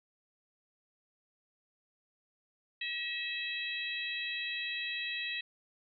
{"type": "harmonic tone with a mistuned harmonic", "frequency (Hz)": 650, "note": "E5", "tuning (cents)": -24, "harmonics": [3, 4, 5, 6], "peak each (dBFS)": [-40, -38, -43, -41], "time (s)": [2.81, 5.41], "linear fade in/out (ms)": 5, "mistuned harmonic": 3, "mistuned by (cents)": -30, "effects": []}